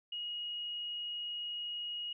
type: tone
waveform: sine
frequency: 2887 Hz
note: F#7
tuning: 43 cents flat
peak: -37 dBFS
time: 0.12-2.13 s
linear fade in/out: 5 ms
effects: none